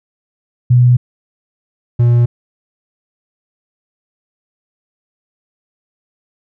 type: tone pair in turn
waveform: sine / triangle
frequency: 123.47 / 119.75 Hz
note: B2 / A#2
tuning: 0 / +47 cents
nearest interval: minor second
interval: 53 cents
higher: first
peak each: -5 dBFS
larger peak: neither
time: 0.7-0.97 / 1.99-2.26 s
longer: neither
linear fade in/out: 10 ms
effects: none